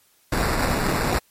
pink noise with sample-and-hold, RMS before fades -22 dBFS, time 0.32-1.19 s, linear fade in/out 5 ms, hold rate 3150 Hz, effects white hiss -60 dBFS RMS until 1.3 s + MP3 64 kbps

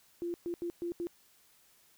sine tone bursts at uneven times, 345.1 Hz, F4, 21 cents flat, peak -33 dBFS, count 5, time 0.22-0.34 / 0.46-0.54 / 0.62-0.7 / 0.82-0.92 / 1-1.07 s, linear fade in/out 0 ms, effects white hiss -65 dBFS RMS until 1.97 s

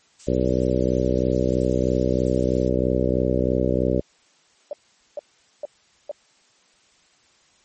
violet noise, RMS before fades -36 dBFS, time 0.19-2.69 s, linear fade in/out 10 ms
harmonic tone, 63.1 Hz, B1, 38 cents sharp, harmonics 1 / 2 / 3 / 4 / 5 / 6 / 7 / 8 / 9, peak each -27 / -27 / -27 / -27 / -27 / -27 / -27 / -27 / -27 dBFS, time 0.27-4.01 s, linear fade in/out 10 ms
sine tone bursts, 587.3 Hz, D5, in tune, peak -25 dBFS, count 4, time 4.71-6.114 s, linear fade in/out 2 ms, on 21 ms, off 440 ms
effects white hiss -59 dBFS RMS until 7.64 s + MP3 32 kbps

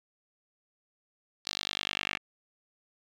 10% pulse tone with band-pass filter sweep, 49.94 Hz, G1, 33 cents sharp, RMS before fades -35 dBFS, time 1.45-2.18 s, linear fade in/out 20 ms, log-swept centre 4500 to 2400 Hz, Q 3, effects none

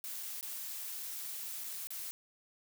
blue noise with dropouts, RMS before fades -42 dBFS, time 0.04-2.11 s, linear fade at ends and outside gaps 0 ms, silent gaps 0.228-0.232 / 0.41-0.428 / 1.638-1.642 / 1.871-1.905 s, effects none

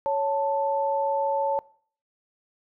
sine tone pair together, 556 / 882.6 Hz, C#5 / A5, +5 / +5 cents, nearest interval minor sixth, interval 800 cents, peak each -25 dBFS, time 0.06-1.59 s, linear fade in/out 0 ms, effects noise-tail reverb RT60 0.5 s tail -22 dB re dry

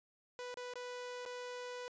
sawtooth tone with dropouts, 493.9 Hz, B4, in tune, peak -39 dBFS, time 0.39-1.88 s, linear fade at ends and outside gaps 0 ms, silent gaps 0.542-0.572 / 0.737-0.756 / 1.252-1.261 s, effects resampled to 16000 Hz

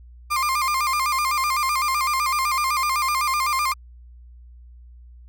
35% pulse tone with vibrato, 1126 Hz, C#6, 27 cents sharp, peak -18 dBFS, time 0.3-3.74 s, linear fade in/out 20 ms, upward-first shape square, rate 7.9 Hz, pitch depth 110 cents each way, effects added 60 Hz sine -42 dBFS peak until 5.28 s

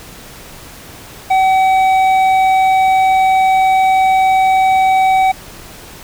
triangle tone with hard clipping, 760 Hz, F#5, 46 cents sharp, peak -10 dBFS, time 1.3-5.32 s, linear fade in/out 10 ms, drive 11 dB, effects pink hiss -35 dBFS RMS until 6.03 s

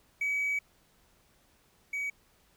triangle tone pair in turn, 2275 / 2266 Hz, C#7 / C#7, +44 / +37 cents, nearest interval unison, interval 7 cents, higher first, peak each -25 / -29 dBFS, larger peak first, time 0.21-0.59 / 1.93-2.1 s, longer first, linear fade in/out 5 ms, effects tanh soft clip ceiling -23 dBFS + pink hiss -66 dBFS RMS until 2.56 s

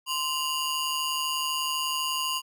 sawtooth ring-modulated tone, 1928 Hz, B6, 42 cents flat, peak -20 dBFS, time 0.06-2.42 s, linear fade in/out 50 ms, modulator 888 Hz, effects none

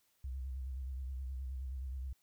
sine tone with vibrato, 65.3 Hz, C2, 3 cents flat, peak -38 dBFS, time 0.24-2.13 s, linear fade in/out 5 ms, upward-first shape square, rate 9.5 Hz, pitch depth 58 cents each way, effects white hiss -75 dBFS RMS until 2.22 s

